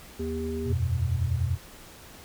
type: harmonic tone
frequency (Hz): 79.7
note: D#2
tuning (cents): +42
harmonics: 1 / 3 / 5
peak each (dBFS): -33 / -33 / -32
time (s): 0.19-0.73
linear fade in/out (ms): 10
type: chord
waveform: sine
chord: E suspended second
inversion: none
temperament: equal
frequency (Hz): 82.41 / 92.5 / 123.47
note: E2 / F#2 / B2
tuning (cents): 0 / 0 / 0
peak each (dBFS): -28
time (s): 0.64-1.58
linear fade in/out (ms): 50
effects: pink hiss -48 dBFS RMS until 2.24 s

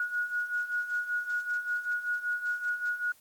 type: beating tone pair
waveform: sine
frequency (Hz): 1448 / 1453.2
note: F#6 / F#6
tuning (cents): -38 / -32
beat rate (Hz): 5.2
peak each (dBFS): -35 / -30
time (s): 0-3.12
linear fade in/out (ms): 2
effects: white hiss -60 dBFS RMS until 3.2 s + Opus 24 kbps

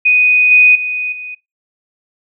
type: tone with level steps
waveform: sine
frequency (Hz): 2489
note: D#7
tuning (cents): 0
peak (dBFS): -7 / -4 / -16 / -24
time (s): 0.05-1.35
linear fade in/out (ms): 10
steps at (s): 0.51 / 0.75 / 1.12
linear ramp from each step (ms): 5
effects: noise-tail reverb RT60 0.2 s tail -21 dB re dry

